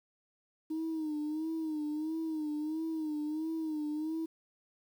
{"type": "tone with vibrato", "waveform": "sine", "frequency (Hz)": 311.1, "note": "D#4", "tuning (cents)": 0, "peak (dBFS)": -31, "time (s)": [0.7, 4.26], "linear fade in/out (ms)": 10, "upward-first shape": "sine", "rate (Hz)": 1.5, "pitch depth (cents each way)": 70, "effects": ["tanh soft clip ceiling -30 dBFS", "10-bit"]}